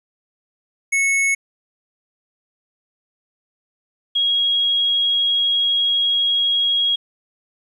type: tone pair in turn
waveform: square / sine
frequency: 2200 / 3296 Hz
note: C#7 / G#7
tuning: -14 / -14 cents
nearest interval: perfect fifth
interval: 700 cents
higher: second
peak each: -16 / -15 dBFS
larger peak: second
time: 0.92-1.35 / 4.15-6.96 s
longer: second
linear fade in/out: 10 ms
effects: resampled to 32000 Hz + 9-bit